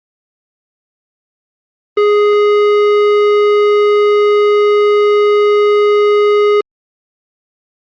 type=tone with tanh clipping; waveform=sine; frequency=415.3 Hz; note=G#4; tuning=in tune; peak=-9 dBFS; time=1.97-6.61 s; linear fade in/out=5 ms; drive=14 dB; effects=Opus 24 kbps